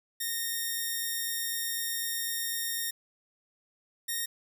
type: tone pair in turn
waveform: 5% pulse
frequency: 1844 / 1852.4 Hz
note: A#6 / A#6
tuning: -19 / -11 cents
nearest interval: unison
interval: 8 cents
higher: second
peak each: -20 dBFS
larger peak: neither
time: 0.2-2.91 / 4.08-4.26 s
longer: first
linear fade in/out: 10 ms
effects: none